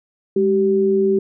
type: tone pair together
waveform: sine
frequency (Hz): 204.8 / 386.7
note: G#3 / G4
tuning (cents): -24 / -24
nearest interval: major seventh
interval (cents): 1100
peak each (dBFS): -20 / -14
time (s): 0.36-1.19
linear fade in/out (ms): 5
effects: none